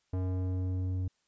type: tone with low-pass filter sweep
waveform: square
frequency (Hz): 92.5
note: F#2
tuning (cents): 0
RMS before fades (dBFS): -32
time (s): 0.13-1.08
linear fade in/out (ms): 5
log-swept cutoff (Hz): 680 to 220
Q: 0.71
effects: white hiss -75 dBFS RMS until 1.27 s + resampled to 16000 Hz